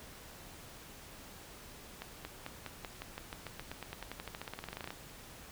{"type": "accelerating click train", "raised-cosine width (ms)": 0.3, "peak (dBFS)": -25, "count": 30, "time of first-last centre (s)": [2.02, 4.905], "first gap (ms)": 230, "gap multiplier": 0.93, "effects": ["pink hiss -52 dBFS RMS until 5.51 s"]}